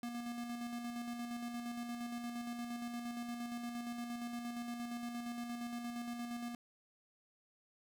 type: tone with tremolo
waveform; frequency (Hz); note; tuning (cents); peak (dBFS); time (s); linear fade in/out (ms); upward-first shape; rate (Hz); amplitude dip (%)
square; 238.5; A#3; +40; -40; 0.03-6.55; 2; square; 8.6; 35
effects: none